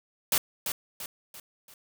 white noise with echo, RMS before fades -24 dBFS, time 0.32-0.38 s, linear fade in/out 2 ms, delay 340 ms, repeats 4, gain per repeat -7 dB, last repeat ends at 1.74 s, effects none

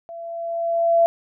sine tone with level ramp, 674 Hz, E5, 38 cents sharp, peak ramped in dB -33 to -11 dBFS, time 0.09-1.06 s, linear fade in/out 0 ms, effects none

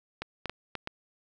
clicks, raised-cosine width 0.3 ms, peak -18 dBFS, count 5, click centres 0.22 / 0.457 / 0.496 / 0.753 / 0.874 s, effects none

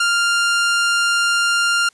sawtooth tone, 1396.9 Hz, F6, in tune, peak -11 dBFS, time 0-1.89 s, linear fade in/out 5 ms, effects white hiss -56 dBFS RMS until 1.93 s + resampled to 22050 Hz

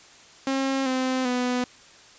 sawtooth tone with pitch steps, 269.1 / 258.6 / 248.5 Hz, C4 / C4 / B3, +49 / -20 / +11 cents, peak -19 dBFS, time 0.47-1.64 s, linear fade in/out 2 ms, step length 390 ms, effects white hiss -50 dBFS RMS until 2.18 s + resampled to 16000 Hz

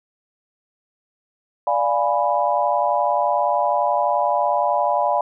sine chord, D diminished seventh, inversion none, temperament equal, 587.3 / 698.5 / 830.6 / 987.8 Hz, D5 / F5 / Ab5 / Cb6, 0 / 0 / 0 / 0 cents, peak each -22 dBFS, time 1.67-5.21 s, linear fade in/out 2 ms, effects none

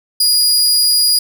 sawtooth tone, 4884 Hz, D#8, 33 cents flat, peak -7 dBFS, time 0.2-1.19 s, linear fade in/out 5 ms, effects none

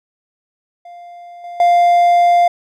triangle tone with level steps, 698.5 Hz, F5, in tune, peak -31 / -25 / -6 dBFS, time 0.85-2.48 s, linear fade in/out 5 ms, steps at 1.44 / 1.6 s, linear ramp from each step 2 ms, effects none

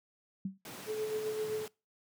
sine tone with exponential decay, 191.7 Hz, G3, 38 cents flat, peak -30 dBFS, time 0.45-0.58 s, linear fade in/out 5 ms, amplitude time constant 28 ms
pink high-pass noise, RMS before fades -47 dBFS, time 0.65-1.68 s, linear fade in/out 2 ms, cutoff 120 Hz, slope 24 dB/octave
sine tone with tremolo, 431.5 Hz, A4, 34 cents flat, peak -31 dBFS, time 0.86-1.67 s, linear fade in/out 50 ms, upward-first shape sine, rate 7.7 Hz, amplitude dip 45%
effects noise-tail reverb RT60 0.3 s tail -25 dB re dry

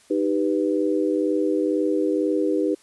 sine chord, Eb augmented, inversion none, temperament equal with one note detuned, 309.9 / 392 / 493.9 Hz, Eb4 / G4 / B4, -7 / 0 / 0 cents, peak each -22 / -24 / -25 dBFS, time 0.1-2.75 s, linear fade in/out 10 ms, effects white hiss -55 dBFS RMS until 2.82 s + resampled to 24000 Hz

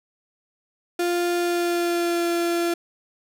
35% pulse tone with pitch glide, 349.2 to 342.4 Hz, F4 to F4, 0 to -34 cents, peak -19 dBFS, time 0.99-2.74 s, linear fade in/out 5 ms, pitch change -34 cents, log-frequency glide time 1.37-2.27 s, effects none

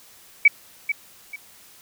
sine tone with echo, 2280 Hz, C#7, 48 cents sharp, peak -8 dBFS, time 0.45-0.48 s, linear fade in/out 5 ms, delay 440 ms, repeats 2, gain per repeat -11 dB, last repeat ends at 1.36 s, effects white hiss -50 dBFS RMS until 1.81 s

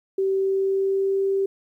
sine tone with pitch glide, 385.9 to 390.2 Hz, G4 to G4, -27 to -8 cents, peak -19 dBFS, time 0.18-1.46 s, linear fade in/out 5 ms, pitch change +19 cents, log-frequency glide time 0.31-1.23 s, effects 10-bit

